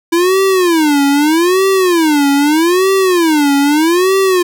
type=tone with vibrato; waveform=square; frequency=329.2 Hz; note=E4; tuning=2 cents flat; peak=-9 dBFS; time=0.12-4.43 s; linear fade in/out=10 ms; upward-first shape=sine; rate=0.8 Hz; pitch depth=280 cents each way; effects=none